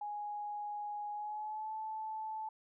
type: tone with pitch glide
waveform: sine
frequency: 830.6 to 872.4 Hz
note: G#5 to A5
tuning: 0 to -15 cents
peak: -38 dBFS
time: 0.01-2.49 s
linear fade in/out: 5 ms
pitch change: +85 cents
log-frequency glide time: 1.12-1.73 s
effects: none